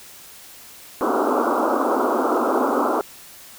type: band-pass noise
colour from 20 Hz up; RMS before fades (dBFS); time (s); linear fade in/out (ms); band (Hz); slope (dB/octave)
pink; -20; 1.01-3.01; 0; 240 to 1400; 96
effects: white hiss -43 dBFS RMS until 3.58 s